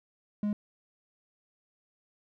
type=tone; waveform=triangle; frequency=207.7 Hz; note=G#3; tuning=in tune; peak=-25 dBFS; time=0.43-0.53 s; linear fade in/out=2 ms; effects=none